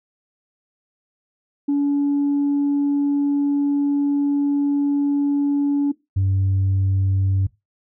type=tone pair in turn; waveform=sine; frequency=284.9 / 96.35 Hz; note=C#4 / G2; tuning=+48 / -29 cents; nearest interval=octave + perfect fifth; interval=1877 cents; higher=first; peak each=-14 dBFS; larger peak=neither; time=1.68-5.92 / 6.16-7.47 s; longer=first; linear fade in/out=10 ms; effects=noise-tail reverb RT60 0.2 s tail -19 dB re dry + tanh soft clip ceiling -14 dBFS